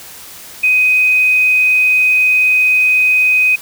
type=tone; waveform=sine; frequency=2508 Hz; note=D#7; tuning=13 cents sharp; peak=-8 dBFS; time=0.63-3.56 s; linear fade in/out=10 ms; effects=white hiss -34 dBFS RMS until 3.61 s